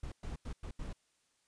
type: noise bursts at uneven times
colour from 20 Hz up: brown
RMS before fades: -41 dBFS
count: 5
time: 0.03-0.12 / 0.23-0.36 / 0.45-0.53 / 0.63-0.71 / 0.79-0.93 s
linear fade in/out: 5 ms
effects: white hiss -75 dBFS RMS until 1.47 s + resampled to 22050 Hz

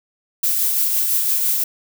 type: noise with tremolo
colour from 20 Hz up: violet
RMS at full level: -17 dBFS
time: 0.43-1.64 s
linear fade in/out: 5 ms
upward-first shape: triangle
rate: 5.9 Hz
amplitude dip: 35%
effects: none

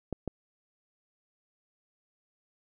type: clicks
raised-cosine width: 2 ms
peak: -19 dBFS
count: 2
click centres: 0.127 / 0.277 s
effects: none

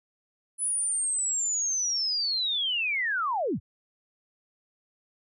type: linear sweep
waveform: sine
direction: down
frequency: 10080 to 55 Hz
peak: -25 dBFS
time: 0.58-3.6 s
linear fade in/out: 50 ms
effects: none

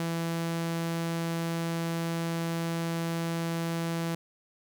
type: tone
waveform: sawtooth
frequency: 166.6 Hz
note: E3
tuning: 19 cents sharp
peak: -25 dBFS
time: 0-4.15 s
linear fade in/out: 2 ms
effects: 11-bit

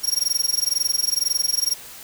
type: tone with amplitude modulation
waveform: sawtooth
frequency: 5588 Hz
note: F8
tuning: in tune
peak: -13 dBFS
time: 0.03-1.75 s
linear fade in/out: 20 ms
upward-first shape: sine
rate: 22 Hz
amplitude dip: 100%
effects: white hiss -40 dBFS RMS until 2.03 s

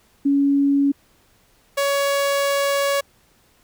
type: tone pair in turn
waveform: sine / sawtooth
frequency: 280.4 / 560.5 Hz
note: C#4 / C#5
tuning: +20 / +19 cents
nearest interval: octave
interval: 1199 cents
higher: second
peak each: -14 dBFS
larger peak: neither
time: 0.25-0.92 / 1.77-3.01 s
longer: second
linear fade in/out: 10 ms
effects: pink hiss -58 dBFS RMS until 3.63 s

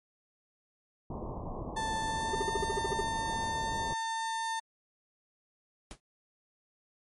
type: low-pass noise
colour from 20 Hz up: pink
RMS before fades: -39 dBFS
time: 1.1-3.94 s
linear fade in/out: 5 ms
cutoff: 1100 Hz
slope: 96 dB/octave
type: tone with pitch glide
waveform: 35% pulse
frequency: 885 to 900.5 Hz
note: A5 to A5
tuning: +10 to +40 cents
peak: -30 dBFS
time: 1.76-4.6 s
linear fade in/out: 10 ms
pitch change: +30 cents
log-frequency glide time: 2-2.5 s
type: tone bursts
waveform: triangle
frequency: 401 Hz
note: G4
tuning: 39 cents sharp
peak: -26 dBFS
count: 10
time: 2.33-3.009 s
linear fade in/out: 5 ms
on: 22 ms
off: 51 ms
type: noise with exponential decay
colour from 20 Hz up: pink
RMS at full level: -40 dBFS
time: 5.91-6 s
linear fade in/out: 0 ms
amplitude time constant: 19 ms
effects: MP3 48 kbps

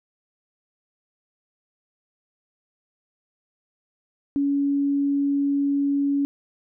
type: tone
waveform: sine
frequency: 281.6 Hz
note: C#4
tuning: 27 cents sharp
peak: -19 dBFS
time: 4.36-6.25 s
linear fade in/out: 0 ms
effects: none

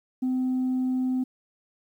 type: tone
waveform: sine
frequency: 256.3 Hz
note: C4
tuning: 36 cents flat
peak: -21 dBFS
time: 0.22-1.24 s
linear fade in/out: 10 ms
effects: tanh soft clip ceiling -21 dBFS + 10-bit

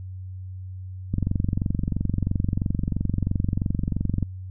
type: click train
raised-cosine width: 5 ms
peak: -11 dBFS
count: 72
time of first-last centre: 1.14-4.227 s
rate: 23 Hz
effects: added 93 Hz sine -33 dBFS peak until 4.5 s

